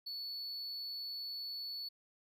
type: tone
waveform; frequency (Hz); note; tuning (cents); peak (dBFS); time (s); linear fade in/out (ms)
triangle; 4435; C#8; 0; -39; 0.06-1.89; 10
effects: none